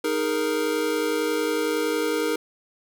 square chord, D# suspended fourth, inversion none, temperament equal, 311.1 / 415.3 / 466.2 Hz, D#4 / G#4 / A#4, 0 / 0 / 0 cents, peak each -28 / -29 / -26 dBFS, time 0.04-2.36 s, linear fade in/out 5 ms, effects none

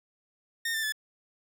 sawtooth tone with pitch steps, 1833 / 1781.8 / 1732.1 Hz, A#6 / A6 / A6, -30 / +21 / -28 cents, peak -25 dBFS, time 0.65-0.923 s, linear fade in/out 5 ms, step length 91 ms, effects none

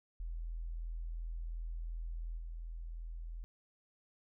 sine tone with level steps, 41.4 Hz, E1, 8 cents sharp, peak -38 / -41 dBFS, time 0.2-3.44 s, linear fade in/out 0 ms, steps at 2.37 s, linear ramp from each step 20 ms, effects none

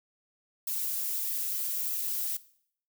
violet noise with flanger, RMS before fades -32 dBFS, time 0.67-2.37 s, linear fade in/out 5 ms, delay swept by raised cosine 1.5 to 6.6 ms, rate 1.6 Hz, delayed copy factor +0.8, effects noise-tail reverb RT60 0.6 s tail -18 dB re dry

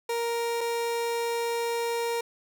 30% pulse tone pair in turn, 467.6 / 467.6 Hz, A#4 / A#4, +5 / +5 cents, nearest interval unison, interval 0 cents, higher neither, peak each -24 dBFS, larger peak neither, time 0.09-0.61 / 0.61-2.21 s, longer second, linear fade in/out 5 ms, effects none

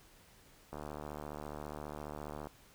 click train, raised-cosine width 1 ms, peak -29 dBFS, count 131, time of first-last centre 0.73-2.47 s, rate 74.7 Hz, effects pink hiss -62 dBFS RMS until 2.74 s

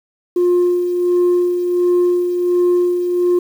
sine tone with tremolo, 354.8 Hz, F4, 27 cents sharp, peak -8 dBFS, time 0.36-3.39 s, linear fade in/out 5 ms, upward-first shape sine, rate 1.4 Hz, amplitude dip 55%, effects tanh soft clip ceiling -9 dBFS + 7-bit

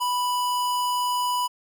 square tone, 987.8 Hz, B5, in tune, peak -23 dBFS, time 0-1.48 s, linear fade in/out 20 ms, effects none

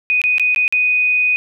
sine tone with dropouts, 2489 Hz, D#7, in tune, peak -12 dBFS, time 0.1-1.36 s, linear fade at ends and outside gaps 0 ms, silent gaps 0.216-0.239 / 0.382-0.397 / 0.547-0.561 / 0.679-0.725 s, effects none

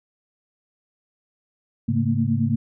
sine tone cluster, 105.8 / 137.6 / 223.4 / 232.4 Hz, G#2 / C#3 / A3 / A#3, +33 / -12 / +27 / -5 cents, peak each -24 dBFS, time 1.88-2.56 s, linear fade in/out 10 ms, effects none

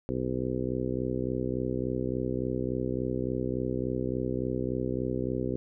harmonic tone, 63.5 Hz, B1, 49 cents sharp, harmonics 1 / 2 / 3 / 4 / 5 / 6 / 7 / 8, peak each -40 / -35 / -39 / -34 / -36 / -34 / -38 / -38 dBFS, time 0.09-5.56 s, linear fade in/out 0 ms, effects none

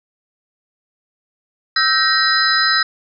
sine tone cluster, 1311 / 1559 / 1882 / 4048 / 5020 Hz, E6 / G6 / A#6 / B7 / D#8, -10 / -10 / +16 / +42 / +15 cents, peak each -19 dBFS, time 1.76-2.83 s, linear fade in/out 5 ms, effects none

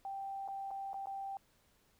sine tone with dropouts, 784 Hz, G5, in tune, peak -39 dBFS, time 0.05-1.37 s, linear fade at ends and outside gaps 1 ms, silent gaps 0.478-0.485 / 0.707-0.712 / 0.932-0.942 / 1.058-1.07 s, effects pink hiss -71 dBFS RMS until 1.99 s

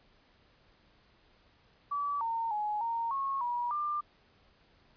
sine tone with pitch steps, 1150 / 914 / 841 / 924 / 1093 / 963 / 1192 Hz, D6 / A#5 / G#5 / A#5 / C#6 / B5 / D6, -37 / -34 / +22 / -16 / -25 / -44 / +25 cents, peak -30 dBFS, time 1.91-4.01 s, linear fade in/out 10 ms, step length 300 ms, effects pink hiss -65 dBFS RMS until 4.96 s + resampled to 11025 Hz

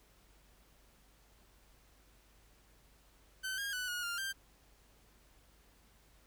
sawtooth tone with pitch steps, 1530 / 1622 / 1490 / 1445 / 1399 / 1576 Hz, G6 / G#6 / F#6 / F#6 / F6 / G6, -42 / -41 / +12 / -41 / +3 / +9 cents, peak -33 dBFS, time 3.43-4.33 s, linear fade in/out 20 ms, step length 150 ms, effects added 50 Hz sine -66 dBFS peak until 6.26 s + pink hiss -67 dBFS RMS until 6.26 s

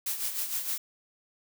blue noise with tremolo, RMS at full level -30 dBFS, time 0.06-0.78 s, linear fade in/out 5 ms, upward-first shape sine, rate 6.5 Hz, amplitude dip 60%, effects none

